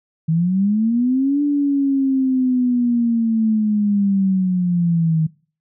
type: linear two-way sweep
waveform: sine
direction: up then down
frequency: 156.6 to 291.5 to 156.6 Hz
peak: -14 dBFS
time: 0.28-5.27 s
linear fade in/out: 10 ms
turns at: 1.42 s
effects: noise-tail reverb RT60 0.4 s tail -22 dB re dry